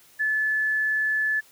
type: tone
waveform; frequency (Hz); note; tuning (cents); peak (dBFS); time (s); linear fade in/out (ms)
sine; 1731; A6; -29; -21; 0.19-1.41; 20
effects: white hiss -55 dBFS RMS until 1.51 s